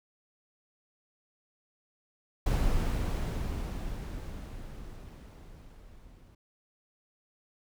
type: noise with level ramp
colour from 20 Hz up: brown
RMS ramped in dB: -26 to -55 dBFS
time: 2.46-6.35 s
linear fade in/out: 5 ms
effects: none